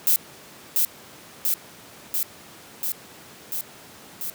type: noise with echo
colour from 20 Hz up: violet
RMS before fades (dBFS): -18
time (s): 0.07-0.16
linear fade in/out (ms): 0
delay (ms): 690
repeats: 6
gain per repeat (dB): -2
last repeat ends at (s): 4.3
effects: pink hiss -45 dBFS RMS until 4.34 s + high-pass 150 Hz 12 dB/octave